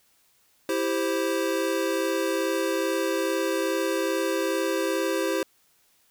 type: chord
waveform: square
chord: C major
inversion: first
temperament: equal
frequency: 329.6 / 392 / 523.3 Hz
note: E4 / G4 / C5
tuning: 0 / 0 / 0 cents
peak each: -29 dBFS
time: 0.69-5.43 s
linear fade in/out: 2 ms
effects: white hiss -64 dBFS RMS until 6.1 s